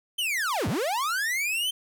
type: linear two-way sweep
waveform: 45% pulse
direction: down then up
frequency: 3136 to 79.6 to 3136 Hz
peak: -25 dBFS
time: 0.18-1.71 s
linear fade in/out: 10 ms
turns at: 0.68 s
effects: none